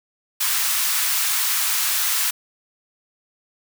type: high-pass noise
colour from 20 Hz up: white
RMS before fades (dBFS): -21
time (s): 0.4-2.31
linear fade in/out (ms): 10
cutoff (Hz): 970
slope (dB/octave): 24
effects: none